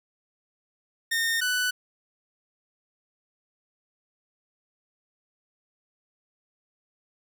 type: tone pair in turn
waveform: sawtooth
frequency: 1831 / 1491.2 Hz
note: A#6 / F#6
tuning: -32 / +13 cents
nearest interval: major third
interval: 355 cents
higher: first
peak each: -20 dBFS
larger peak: neither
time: 1.11-1.41 / 1.41-1.71 s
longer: neither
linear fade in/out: 10 ms
effects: none